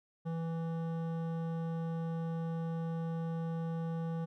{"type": "tone with hard clipping", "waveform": "sine", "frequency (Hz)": 164.81, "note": "E3", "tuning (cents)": 0, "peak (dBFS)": -36, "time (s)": [0.25, 4.26], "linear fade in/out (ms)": 20, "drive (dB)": 13, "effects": []}